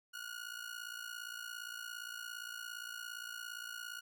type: ring-modulated tone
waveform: sawtooth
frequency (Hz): 1445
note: F#6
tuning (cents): -41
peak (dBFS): -37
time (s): 0.13-4.01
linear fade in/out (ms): 20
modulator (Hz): 28.7
effects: none